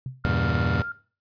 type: tone with exponential decay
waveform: sine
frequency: 130 Hz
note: C3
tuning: 11 cents flat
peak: -26 dBFS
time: 0.06-0.26 s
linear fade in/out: 2 ms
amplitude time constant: 43 ms
type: tone with vibrato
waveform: sine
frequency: 1396.9 Hz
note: F6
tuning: in tune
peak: -30 dBFS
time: 0.24-0.92 s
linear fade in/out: 5 ms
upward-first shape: sine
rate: 6.6 Hz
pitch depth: 9 cents each way
type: chord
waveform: 30% pulse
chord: E diminished seventh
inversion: none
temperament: just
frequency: 82.41 / 98.89 / 118.67 / 142.4 Hz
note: E2 / G2 / Bb2 / Db3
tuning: 0 / +16 / +31 / +47 cents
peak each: -24 / -26 / -24 / -28 dBFS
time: 0.25-0.82 s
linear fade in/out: 0 ms
effects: noise-tail reverb RT60 0.4 s tail -18 dB re dry + resampled to 11025 Hz